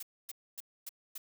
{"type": "noise bursts", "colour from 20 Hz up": "blue", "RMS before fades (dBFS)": -42, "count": 5, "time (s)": [0, 1.18], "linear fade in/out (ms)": 5, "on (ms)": 28, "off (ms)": 260, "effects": []}